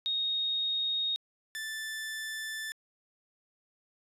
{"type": "tone pair in turn", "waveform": ["sine", "sawtooth"], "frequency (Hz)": [3729, 1759.9], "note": ["A#7", "A6"], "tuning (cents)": [0, 0], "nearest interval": "octave + minor second", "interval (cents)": 1300, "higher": "first", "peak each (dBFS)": [-28, -32], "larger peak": "first", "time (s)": [[0.06, 1.16], [1.55, 2.72]], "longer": "second", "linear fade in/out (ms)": 0, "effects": ["resampled to 32000 Hz"]}